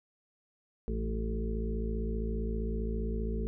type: harmonic tone with a mistuned harmonic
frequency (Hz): 55.2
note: A1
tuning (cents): +6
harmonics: 1 / 2 / 3 / 4 / 6 / 7 / 8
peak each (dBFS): -32 / -44 / -43 / -38 / -50 / -42 / -41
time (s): 0.88-3.47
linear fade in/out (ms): 0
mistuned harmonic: 3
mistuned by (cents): +31
effects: none